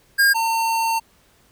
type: tone pair in turn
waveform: square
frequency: 1616 / 906.9 Hz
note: G#6 / A#5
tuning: -48 / -48 cents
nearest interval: minor seventh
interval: 1000 cents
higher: first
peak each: -13 / -19 dBFS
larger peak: first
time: 0.18-0.34 / 0.34-1 s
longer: second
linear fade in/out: 20 ms
effects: pink hiss -57 dBFS RMS until 1.51 s